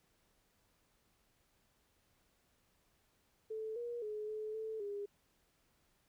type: tone with pitch steps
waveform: sine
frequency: 438.2 / 476.4 / 424.7 / 430.5 / 439.8 / 406.4 Hz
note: A4 / A#4 / G#4 / A4 / A4 / G#4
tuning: -7 / +38 / +39 / -38 / -1 / -38 cents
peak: -39 dBFS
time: 3.5-5.06 s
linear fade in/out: 10 ms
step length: 260 ms
effects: pink hiss -75 dBFS RMS until 6.08 s